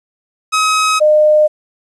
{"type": "tone pair in turn", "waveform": ["sawtooth", "sine"], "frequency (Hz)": [1272, 608.3], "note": ["D#6", "D#5"], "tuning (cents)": [38, -39], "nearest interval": "octave + minor second", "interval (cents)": 1277, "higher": "first", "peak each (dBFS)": [-7, -6], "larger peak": "second", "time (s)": [[0.52, 1], [1, 1.48]], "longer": "neither", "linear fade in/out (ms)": 20, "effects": ["resampled to 24000 Hz", "8-bit"]}